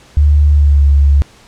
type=tone with pitch glide; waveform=sine; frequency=73.42 to 70.67 Hz; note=D2 to C#2; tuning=0 to +34 cents; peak=-5 dBFS; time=0.17-1.22 s; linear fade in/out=0 ms; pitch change=-66 cents; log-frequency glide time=0.52-0.84 s; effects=pink hiss -43 dBFS RMS until 1.47 s + low-pass 8000 Hz 12 dB/octave